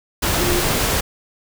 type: tone in noise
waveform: sine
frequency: 352.5 Hz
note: F4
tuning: 16 cents sharp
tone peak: -20 dBFS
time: 0.4-0.61 s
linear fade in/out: 10 ms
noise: pink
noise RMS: -19 dBFS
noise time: 0.22-1.01 s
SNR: -4 dB
effects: none